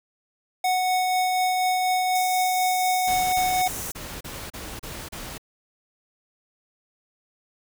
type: tone with tremolo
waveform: square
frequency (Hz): 738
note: F#5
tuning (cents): -5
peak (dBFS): -20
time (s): 0.64-3.68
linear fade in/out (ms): 5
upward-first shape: triangle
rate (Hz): 4.1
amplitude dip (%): 25
type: high-pass noise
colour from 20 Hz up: pink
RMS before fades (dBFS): -34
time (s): 2.15-3.92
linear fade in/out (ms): 5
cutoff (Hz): 5600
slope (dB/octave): 96
type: noise bursts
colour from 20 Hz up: pink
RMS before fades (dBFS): -36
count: 8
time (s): 3.07-5.381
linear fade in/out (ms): 10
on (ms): 260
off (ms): 33
effects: none